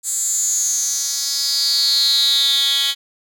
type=tone with high-pass filter sweep; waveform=10% pulse; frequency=277.2 Hz; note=C#4; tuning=in tune; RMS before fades=-18 dBFS; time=0.03-2.95 s; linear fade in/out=50 ms; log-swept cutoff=8000 to 3100 Hz; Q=8; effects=none